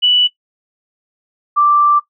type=tone pair in turn; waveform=sine; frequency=2960 / 1174.7 Hz; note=F#7 / D6; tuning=0 / 0 cents; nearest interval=octave + major third; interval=1600 cents; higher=first; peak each=-8 dBFS; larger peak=neither; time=0.02-0.28 / 1.56-2 s; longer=second; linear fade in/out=20 ms; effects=noise-tail reverb RT60 0.1 s tail -17 dB re dry